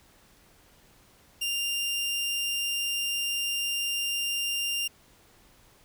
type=tone; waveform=sawtooth; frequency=2794 Hz; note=F7; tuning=in tune; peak=-24 dBFS; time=1.41-4.88 s; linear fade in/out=10 ms; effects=pink hiss -59 dBFS RMS until 5.84 s